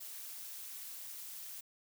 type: noise with amplitude modulation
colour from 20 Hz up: blue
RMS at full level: -44 dBFS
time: 0-1.61 s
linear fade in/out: 10 ms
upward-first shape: sine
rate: 211 Hz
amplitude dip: 60%
effects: none